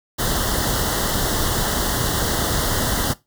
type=band-stop noise; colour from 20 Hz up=pink; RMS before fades=-21 dBFS; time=0.18-3.14 s; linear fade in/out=20 ms; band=2000 to 2900 Hz; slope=96 dB/octave; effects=noise-tail reverb RT60 0.2 s tail -18 dB re dry

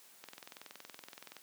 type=click train; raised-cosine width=0.2 ms; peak=-30 dBFS; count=25; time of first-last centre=0.24-1.367 s; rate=21.3 Hz; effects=white hiss -60 dBFS RMS until 1.42 s + high-pass 200 Hz 12 dB/octave

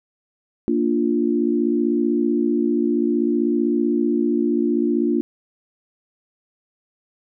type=chord; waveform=sine; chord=Bb major; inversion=none; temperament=equal; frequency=233.1 / 293.7 / 349.2 Hz; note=Bb3 / D4 / F4; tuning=0 / 0 / 0 cents; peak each=-21 dBFS; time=0.68-5.21 s; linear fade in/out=0 ms; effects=none

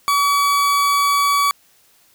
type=tone; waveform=40% pulse; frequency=1139 Hz; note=C#6; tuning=47 cents sharp; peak=-13 dBFS; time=0.08-1.51 s; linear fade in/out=0 ms; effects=white hiss -55 dBFS RMS until 2.14 s

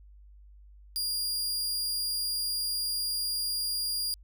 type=tone; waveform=sawtooth; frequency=4824 Hz; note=D8; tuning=46 cents sharp; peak=-26 dBFS; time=0.96-4.14 s; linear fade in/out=0 ms; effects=added 50 Hz sine -50 dBFS peak until 4.23 s

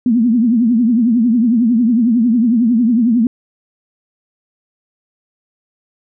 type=tone with vibrato; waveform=sine; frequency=234 Hz; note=A#3; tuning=7 cents sharp; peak=-9 dBFS; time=0.06-3.27 s; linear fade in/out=2 ms; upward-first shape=triangle; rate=11 Hz; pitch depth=170 cents each way; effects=none

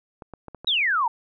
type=clicks; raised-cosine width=1 ms; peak=-24 dBFS; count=5; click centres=0.222 / 0.337 / 0.483 / 0.547 / 0.646 s
type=exponential sweep; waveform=sine; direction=down; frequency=3951 to 880 Hz; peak=-19 dBFS; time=0.67-1.08 s; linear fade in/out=5 ms
effects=none

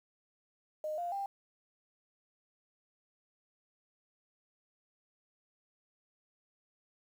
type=tone with pitch steps; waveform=sine; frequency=615 / 698.3 / 793 Hz; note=D#5 / F5 / G5; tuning=-20 / 0 / +20 cents; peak=-34 dBFS; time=0.84-1.26 s; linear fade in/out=2 ms; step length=140 ms; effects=10-bit

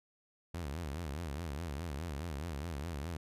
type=tone with vibrato; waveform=sawtooth; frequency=77.4 Hz; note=D#2; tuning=9 cents flat; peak=-34 dBFS; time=0.54-3.17 s; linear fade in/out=5 ms; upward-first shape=sine; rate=4.8 Hz; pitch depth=220 cents each way; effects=resampled to 32000 Hz

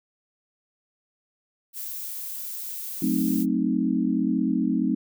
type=noise; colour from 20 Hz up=violet; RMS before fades=-34 dBFS; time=1.73-3.46 s; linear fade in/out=50 ms
type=chord; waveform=sine; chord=F# diminished seventh; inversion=none; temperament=equal; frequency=185 / 220 / 261.6 / 311.1 Hz; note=F#3 / A3 / C4 / Eb4; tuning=0 / 0 / 0 / 0 cents; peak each=-28 / -26 / -25 / -27 dBFS; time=3.02-4.95 s; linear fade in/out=5 ms
effects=none

